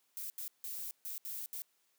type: noise bursts at uneven times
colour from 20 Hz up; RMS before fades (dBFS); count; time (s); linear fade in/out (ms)
violet; -42; 6; 0.17-0.3 / 0.38-0.48 / 0.64-0.91 / 1.05-1.18 / 1.25-1.46 / 1.53-1.62; 0
effects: white hiss -75 dBFS RMS until 1.98 s + high-pass 200 Hz 12 dB/octave